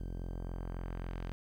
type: tone with low-pass filter sweep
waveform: sawtooth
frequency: 43.65 Hz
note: F1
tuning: in tune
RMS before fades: -40 dBFS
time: 0-1.32 s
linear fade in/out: 0 ms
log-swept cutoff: 380 to 3700 Hz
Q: 0.8
effects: 11-bit